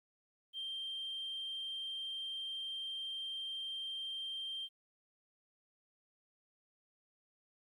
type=tone; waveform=sine; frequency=3163 Hz; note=G7; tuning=15 cents sharp; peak=-38 dBFS; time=0.53-4.69 s; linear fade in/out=50 ms; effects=tanh soft clip ceiling -35 dBFS + 12-bit